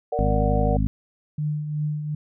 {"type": "chord", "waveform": "sine", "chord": "Bb augmented", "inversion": "none", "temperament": "equal", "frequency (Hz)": [466.2, 587.3, 740], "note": ["Bb4", "D5", "F#5"], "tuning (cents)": [0, 0, 0], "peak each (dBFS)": -27, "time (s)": [0.12, 0.77], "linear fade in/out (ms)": 5}
{"type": "harmonic tone", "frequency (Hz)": 51.91, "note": "G#1", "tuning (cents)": 0, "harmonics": [1, 2, 3, 4, 5], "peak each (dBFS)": [-22, -25, -27, -28, -29], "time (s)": [0.19, 0.87], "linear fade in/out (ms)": 0}
{"type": "tone with tremolo", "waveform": "sine", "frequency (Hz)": 150.4, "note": "D3", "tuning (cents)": 42, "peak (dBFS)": -21, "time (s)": [1.38, 2.15], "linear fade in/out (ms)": 5, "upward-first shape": "triangle", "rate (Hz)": 2.7, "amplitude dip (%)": 55}
{"effects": []}